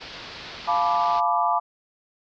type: low-pass noise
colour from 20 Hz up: white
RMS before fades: -39 dBFS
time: 0-1.21 s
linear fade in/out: 20 ms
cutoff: 4900 Hz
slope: 48 dB/octave
type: chord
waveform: sine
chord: B half-diminished seventh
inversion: second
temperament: equal with one note detuned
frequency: 698.5 / 863.9 / 987.8 / 1174.7 Hz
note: F5 / A5 / B5 / D6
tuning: 0 / -32 / 0 / 0 cents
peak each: -24 dBFS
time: 0.67-1.6 s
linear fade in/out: 20 ms
effects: MP3 96 kbps